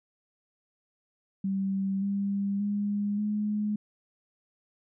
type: tone with pitch steps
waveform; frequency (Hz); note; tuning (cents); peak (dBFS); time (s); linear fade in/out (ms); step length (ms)
sine; 194.1 / 199.21 / 204.5 / 209.8; G3 / G3 / G#3 / G#3; -17 / +28 / -26 / +18; -26; 1.44-3.76; 5; 580
effects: none